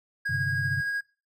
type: tone with tremolo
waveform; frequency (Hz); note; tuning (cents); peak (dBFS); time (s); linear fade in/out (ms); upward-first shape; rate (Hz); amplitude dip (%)
triangle; 1640; G#6; -22; -24; 0.25-1.01; 10; triangle; 13; 30
type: chord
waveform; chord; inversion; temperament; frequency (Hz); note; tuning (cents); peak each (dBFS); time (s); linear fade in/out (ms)
sine; G suspended fourth; none; equal; 98 / 130.81 / 146.83; G2 / C3 / D3; 0 / 0 / 0; -33 / -31 / -34; 0.29-0.81; 10
effects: noise-tail reverb RT60 0.3 s tail -18 dB re dry